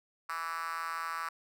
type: tone with high-pass filter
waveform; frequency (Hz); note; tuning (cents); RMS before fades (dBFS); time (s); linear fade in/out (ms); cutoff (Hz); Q
5% pulse; 164.81; E3; 0; -37; 0.29-1.29; 5; 1200; 4.9
effects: none